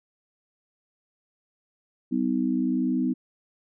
sine tone cluster, 193 / 253.7 / 313.8 Hz, G3 / B3 / D#4, -27 / +47 / +15 cents, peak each -29 / -24 / -28 dBFS, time 2.11-3.14 s, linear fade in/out 20 ms, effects none

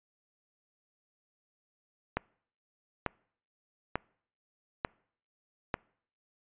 click train, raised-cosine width 0.5 ms, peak -14 dBFS, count 5, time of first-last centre 2.17-5.741 s, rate 1.12 Hz, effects noise-tail reverb RT60 0.6 s tail -26 dB re dry + resampled to 8000 Hz

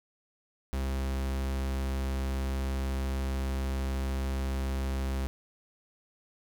45% pulse tone, 66.6 Hz, C2, 31 cents sharp, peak -29 dBFS, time 0.73-5.27 s, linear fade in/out 0 ms, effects none

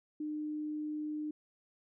sine tone, 302.9 Hz, D#4, 46 cents flat, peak -35 dBFS, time 0.2-1.31 s, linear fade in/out 5 ms, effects none

